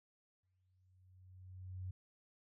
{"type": "tone with exponential growth", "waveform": "sine", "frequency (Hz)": 92.5, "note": "F#2", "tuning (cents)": 0, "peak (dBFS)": -40, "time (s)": [0.43, 1.91], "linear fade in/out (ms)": 5, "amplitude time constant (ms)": 320, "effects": []}